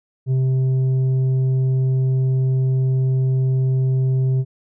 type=tone with tanh clipping; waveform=sine; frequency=130.81 Hz; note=C3; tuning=in tune; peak=-16 dBFS; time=0.26-4.45 s; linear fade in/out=50 ms; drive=5 dB; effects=none